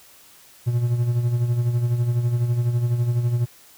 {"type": "tone with tremolo", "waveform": "triangle", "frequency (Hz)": 120, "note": "B2", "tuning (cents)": -49, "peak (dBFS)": -14, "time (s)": [0.66, 3.46], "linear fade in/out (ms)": 20, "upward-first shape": "sine", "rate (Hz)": 12, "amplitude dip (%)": 55, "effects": ["white hiss -50 dBFS RMS until 3.77 s"]}